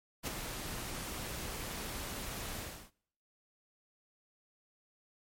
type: noise with ADSR envelope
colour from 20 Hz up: pink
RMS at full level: -34 dBFS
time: 0.23-2.91 s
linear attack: 41 ms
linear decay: 12 ms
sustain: -7 dB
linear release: 340 ms
effects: noise-tail reverb RT60 0.7 s tail -25 dB re dry + MP3 64 kbps